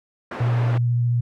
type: band-pass noise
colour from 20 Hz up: pink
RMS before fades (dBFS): -32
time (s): 0.31-0.78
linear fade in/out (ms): 5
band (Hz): 270 to 1600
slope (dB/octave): 12
type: tone with vibrato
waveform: sine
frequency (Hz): 120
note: B2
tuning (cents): -49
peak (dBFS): -17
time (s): 0.4-1.21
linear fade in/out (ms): 10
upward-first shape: sine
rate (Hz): 14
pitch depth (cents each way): 13
effects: none